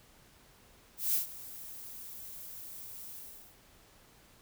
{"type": "noise with ADSR envelope", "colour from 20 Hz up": "violet", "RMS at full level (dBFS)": -28, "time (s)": [0.97, 3.58], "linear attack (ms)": 170, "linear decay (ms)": 120, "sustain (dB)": -18, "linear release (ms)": 410, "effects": ["pink hiss -61 dBFS RMS until 4.41 s"]}